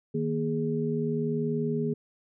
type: tone cluster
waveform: sine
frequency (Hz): 155.5 / 236.1 / 415.4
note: D#3 / A#3 / G#4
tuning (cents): -1 / +22 / 0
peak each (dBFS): -30 / -30 / -30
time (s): 0.14-1.94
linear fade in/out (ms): 10
effects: none